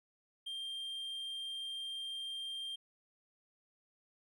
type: tone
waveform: triangle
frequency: 3183 Hz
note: G7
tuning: 26 cents sharp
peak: -38 dBFS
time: 0.46-2.76 s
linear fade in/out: 10 ms
effects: none